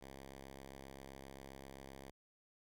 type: tone with vibrato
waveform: 5% pulse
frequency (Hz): 67.6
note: C#2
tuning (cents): -43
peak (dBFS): -40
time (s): 0.01-2.11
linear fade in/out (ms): 5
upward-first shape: sine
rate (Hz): 14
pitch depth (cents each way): 15
effects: none